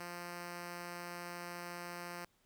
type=tone; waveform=5% pulse; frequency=174.61 Hz; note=F3; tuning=in tune; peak=-32 dBFS; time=0-2.25 s; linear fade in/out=2 ms; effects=pink hiss -74 dBFS RMS until 2.45 s